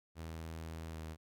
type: tone with pitch glide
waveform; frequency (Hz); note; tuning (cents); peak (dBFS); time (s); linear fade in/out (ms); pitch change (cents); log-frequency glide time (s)
sawtooth; 81.1 to 79.61; E2 to D#2; -28 to +40; -39; 0.15-1.17; 50; -32; 0.91-0.97
effects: none